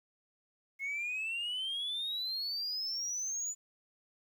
sine exponential sweep, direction up, 2161 to 7040 Hz, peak -32 dBFS, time 0.79-3.55 s, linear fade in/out 50 ms, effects tanh soft clip ceiling -32 dBFS + 11-bit

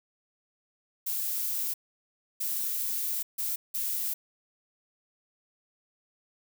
violet noise bursts at uneven times, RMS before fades -31 dBFS, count 4, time 1.06-1.74 / 2.4-3.23 / 3.38-3.56 / 3.74-4.14 s, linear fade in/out 10 ms, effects none

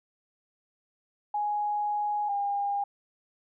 sine tone pair in turn, 832 / 806.9 Hz, G#5 / G5, +3 / +50 cents, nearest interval minor second, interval 53 cents, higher first, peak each -26 dBFS, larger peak neither, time 1.34-2.29 / 2.29-2.84 s, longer first, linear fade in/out 5 ms, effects none

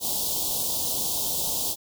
white band-stop noise, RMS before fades -27 dBFS, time 0-1.76 s, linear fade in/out 50 ms, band 970 to 3200 Hz, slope 48 dB/octave, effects none

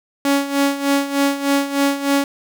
sawtooth tone with tremolo, 279.8 Hz, C#4, 16 cents sharp, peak -9 dBFS, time 0.25-2.24 s, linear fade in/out 2 ms, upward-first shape sine, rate 3.3 Hz, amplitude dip 75%, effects none

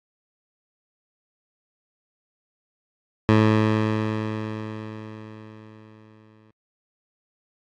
15% pulse tone with exponential decay, 108.6 Hz, A2, 22 cents flat, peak -7 dBFS, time 3.29-6.51 s, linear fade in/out 0 ms, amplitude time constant 700 ms, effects low-pass 3000 Hz 12 dB/octave + AAC 64 kbps

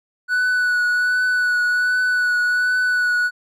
triangle tone with vibrato, 1480 Hz, F#6, in tune, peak -14 dBFS, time 0.28-3.31 s, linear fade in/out 50 ms, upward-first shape triangle, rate 1.3 Hz, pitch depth 23 cents each way, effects none

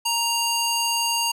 square tone with band-pass filter, 933 Hz, A#5, 1 cent sharp, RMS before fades -23 dBFS, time 0.05-1.32 s, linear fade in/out 10 ms, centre 6200 Hz, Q 0.6, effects none

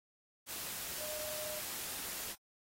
sine tone in noise, 611 Hz, D#5, 32 cents flat, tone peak -45 dBFS, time 0.97-1.62 s, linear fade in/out 50 ms, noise white, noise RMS -42 dBFS, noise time 0.46-2.36 s, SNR -6 dB, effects AAC 48 kbps

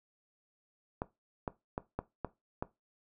clicks, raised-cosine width 1 ms, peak -20 dBFS, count 6, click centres 1.019 / 1.478 / 1.779 / 1.99 / 2.247 / 2.625 s, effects noise-tail reverb RT60 0.2 s tail -17 dB re dry

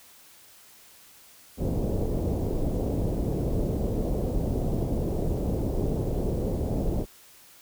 pink low-pass noise, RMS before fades -27 dBFS, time 1.57-7.06 s, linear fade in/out 50 ms, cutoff 570 Hz, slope 24 dB/octave, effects white hiss -53 dBFS RMS until 7.61 s

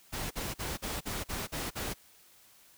pink noise bursts, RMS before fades -36 dBFS, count 8, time 0.12-1.941 s, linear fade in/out 20 ms, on 190 ms, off 43 ms, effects white hiss -60 dBFS RMS until 2.77 s

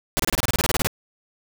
pink noise bursts, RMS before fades -21 dBFS, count 14, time 0.17-0.871 s, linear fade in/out 0 ms, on 25 ms, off 27 ms, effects none

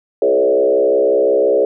sine tone with frequency modulation, 487.6 Hz, B4, 22 cents flat, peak -10 dBFS, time 0.22-1.65 s, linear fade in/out 2 ms, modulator 65.7 Hz, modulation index 1.7, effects none

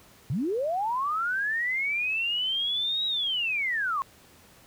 sine linear two-way sweep, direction up then down, 110 to 3862 to 1047 Hz, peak -25 dBFS, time 0.3-4.02 s, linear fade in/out 0 ms, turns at 3.06 s, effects pink hiss -55 dBFS RMS until 4.66 s + high-pass 60 Hz 12 dB/octave

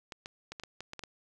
clicks, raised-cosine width 0.2 ms, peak -24 dBFS, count 9, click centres 0.122 / 0.259 / 0.52 / 0.598 / 0.636 / 0.806 / 0.934 / 0.993 / 1.037 s, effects none

